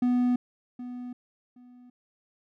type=tone with echo; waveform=triangle; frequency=246.9 Hz; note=B3; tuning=in tune; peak=-19 dBFS; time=0.02-0.36 s; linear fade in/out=5 ms; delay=770 ms; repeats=2; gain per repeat=-14 dB; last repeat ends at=1.9 s; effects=none